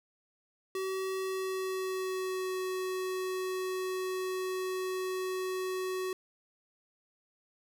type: tone with pitch glide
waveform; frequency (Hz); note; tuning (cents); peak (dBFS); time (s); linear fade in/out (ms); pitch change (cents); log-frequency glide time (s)
square; 380 to 372.6; F#4 to F#4; +46 to +12; -33; 0.75-6.13; 2; -34; 1.17-2.58
effects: none